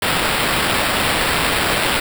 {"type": "noise with sample-and-hold", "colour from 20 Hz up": "white", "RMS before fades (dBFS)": -18, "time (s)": [0.02, 2], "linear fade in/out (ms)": 5, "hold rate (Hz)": 6300, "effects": []}